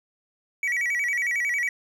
triangle tone with vibrato, 2098 Hz, C7, 4 cents sharp, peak -21 dBFS, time 0.63-1.69 s, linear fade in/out 2 ms, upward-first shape square, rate 11 Hz, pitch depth 140 cents each way, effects none

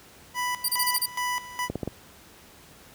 25% pulse tone with tremolo, 989 Hz, B5, 2 cents sharp, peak -22 dBFS, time 0.34-1.69 s, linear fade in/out 50 ms, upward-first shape square, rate 2.4 Hz, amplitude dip 80%
10% pulse tone bursts, 4733 Hz, D8, 13 cents sharp, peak -16 dBFS, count 6, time 0.64-1.06 s, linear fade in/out 5 ms, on 45 ms, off 30 ms
clicks, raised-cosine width 2 ms, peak -15 dBFS, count 4, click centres 1.7 / 1.756 / 1.832 / 1.876 s
effects pink hiss -51 dBFS RMS until 2.94 s + high-pass 60 Hz 12 dB/octave

